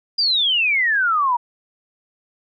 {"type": "exponential sweep", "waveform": "sine", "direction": "down", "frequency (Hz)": [4895, 931], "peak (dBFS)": -15, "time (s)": [0.18, 1.37], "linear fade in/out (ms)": 10, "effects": []}